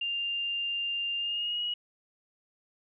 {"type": "tone with pitch glide", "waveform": "sine", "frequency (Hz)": [2796, 2903], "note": ["F7", "F#7"], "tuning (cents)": [1, -34], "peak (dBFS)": -29, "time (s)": [0.01, 1.74], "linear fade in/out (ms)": 5, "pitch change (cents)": 65, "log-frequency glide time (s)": [1.17, 1.63], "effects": []}